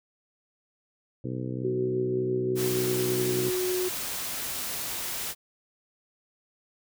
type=harmonic tone; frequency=63.3 Hz; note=B1; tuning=43 cents sharp; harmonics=2 / 3 / 4 / 5 / 6 / 7 / 8; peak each=-33 / -39 / -37 / -37 / -42 / -42 / -44 dBFS; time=1.24-3.5 s; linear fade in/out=5 ms
type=tone with pitch glide; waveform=sine; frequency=374 to 365.9 Hz; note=F#4 to F#4; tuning=+19 to -19 cents; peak=-26 dBFS; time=1.64-3.89 s; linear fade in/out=10 ms; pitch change=-38 cents; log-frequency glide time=2.44-3.66 s
type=noise; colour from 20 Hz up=white; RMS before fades=-33 dBFS; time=2.55-5.35 s; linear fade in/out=50 ms
effects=none